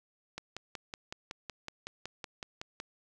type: click train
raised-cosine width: 0.2 ms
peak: -22 dBFS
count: 14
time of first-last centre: 0.38-2.801 s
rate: 5.37 Hz
effects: none